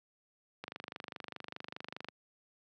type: click train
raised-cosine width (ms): 0.3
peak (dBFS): -25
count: 37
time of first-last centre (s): 0.64-2.086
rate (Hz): 24.9
effects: high-pass 150 Hz 12 dB/octave